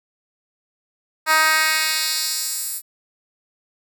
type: tone with high-pass filter sweep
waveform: 10% pulse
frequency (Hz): 314.2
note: D#4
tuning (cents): +17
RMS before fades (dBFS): -20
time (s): 1.26-2.82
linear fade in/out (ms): 50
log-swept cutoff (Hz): 1100 to 11000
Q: 1.2
effects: none